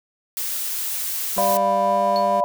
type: noise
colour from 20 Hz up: blue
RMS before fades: -26 dBFS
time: 0.37-1.57 s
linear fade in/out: 0 ms
type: tone with pitch glide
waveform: 30% pulse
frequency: 196.5 to 199.13 Hz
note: G3 to G3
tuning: +4 to +27 cents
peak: -26 dBFS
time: 1.36-2.41 s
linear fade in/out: 10 ms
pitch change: +23 cents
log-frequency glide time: 1.83-2.03 s
type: chord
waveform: sine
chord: B diminished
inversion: first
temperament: equal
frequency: 587.3 / 698.5 / 987.8 Hz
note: D5 / F5 / B5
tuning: 0 / 0 / 0 cents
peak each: -21 dBFS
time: 1.38-2.44 s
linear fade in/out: 0 ms
type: tone with exponential decay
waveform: triangle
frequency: 4378 Hz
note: C#8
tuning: 22 cents flat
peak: -23 dBFS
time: 2.16-2.28 s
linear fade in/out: 0 ms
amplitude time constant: 26 ms
effects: none